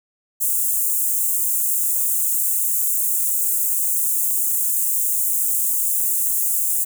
white high-pass noise, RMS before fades -20 dBFS, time 0.4-6.85 s, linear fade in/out 20 ms, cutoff 7200 Hz, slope 48 dB/octave, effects none

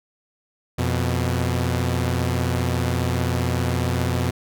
sawtooth tone pair together, 87.31 / 123.47 Hz, F2 / B2, 0 / 0 cents, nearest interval tritone, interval 600 cents, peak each -19 dBFS, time 0.78-4.31 s, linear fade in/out 10 ms, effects none

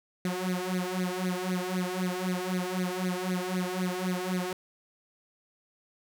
sawtooth tone with flanger, 182.8 Hz, F#3, 21 cents flat, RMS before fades -31 dBFS, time 0.25-4.53 s, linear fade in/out 2 ms, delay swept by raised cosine 0.47 to 2.67 ms, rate 3.9 Hz, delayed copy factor +0.9, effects none

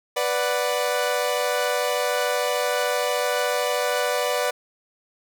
sawtooth chord, B minor, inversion none, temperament equal, 493.9 / 587.3 / 740 Hz, B4 / D5 / F#5, 0 / 0 / 0 cents, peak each -21 / -21 / -25 dBFS, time 0.16-4.51 s, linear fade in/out 10 ms, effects none

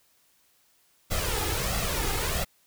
pink noise with flanger, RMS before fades -28 dBFS, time 1.1-2.45 s, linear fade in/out 20 ms, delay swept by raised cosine 1.5 to 2.44 ms, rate 1.5 Hz, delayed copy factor +0.65, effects white hiss -65 dBFS RMS until 2.66 s

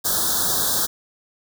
white band-stop noise, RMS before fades -21 dBFS, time 0.04-0.87 s, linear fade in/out 20 ms, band 1700 to 3400 Hz, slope 96 dB/octave, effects none

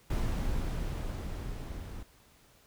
brown noise with level ramp, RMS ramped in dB -30 to -41 dBFS, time 0.1-2.03 s, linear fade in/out 5 ms, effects pink hiss -62 dBFS RMS until 2.66 s

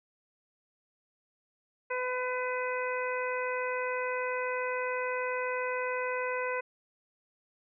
harmonic tone, 503 Hz, B4, 32 cents sharp, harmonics 1 / 2 / 3 / 4 / 5, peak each -33 / -36 / -38 / -39 / -40 dBFS, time 1.9-6.61 s, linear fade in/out 10 ms, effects none

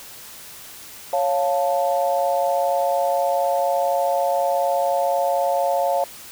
sine chord, Db augmented, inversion none, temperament equal, 554.4 / 698.5 / 880 Hz, Db5 / F5 / A5, 0 / 0 / 0 cents, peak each -21 / -21 / -25 dBFS, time 1.13-6.04 s, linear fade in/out 2 ms, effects white hiss -40 dBFS RMS until 6.31 s

